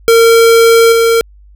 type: tone with level steps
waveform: square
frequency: 458.8 Hz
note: A#4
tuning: 28 cents flat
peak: -4 / -7 dBFS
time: 0.08-1.21 s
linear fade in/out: 0 ms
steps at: 0.92 s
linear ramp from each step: 5 ms
effects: added 50 Hz sine -37 dBFS peak until 1.55 s